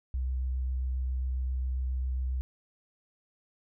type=tone with vibrato; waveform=sine; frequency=64 Hz; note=C2; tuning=38 cents flat; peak=-28 dBFS; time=0.14-2.41 s; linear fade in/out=0 ms; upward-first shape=square; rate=7.4 Hz; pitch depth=9 cents each way; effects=none